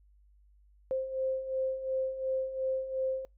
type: beating tone pair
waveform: sine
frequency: 523.3 / 526.1 Hz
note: C5 / C5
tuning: 0 / +9 cents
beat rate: 2.8 Hz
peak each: -37 / -31 dBFS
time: 0.91-3.25 s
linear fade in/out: 0 ms
effects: noise-tail reverb RT60 0.2 s tail -26 dB re dry + added 50 Hz sine -59 dBFS peak until 3.37 s